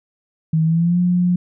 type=tone with pitch glide; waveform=sine; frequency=159.6 to 178.11 Hz; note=D#3 to F3; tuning=+44 to +34 cents; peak=-13 dBFS; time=0.53-1.36 s; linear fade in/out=5 ms; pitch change=+190 cents; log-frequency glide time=0.64-0.99 s; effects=none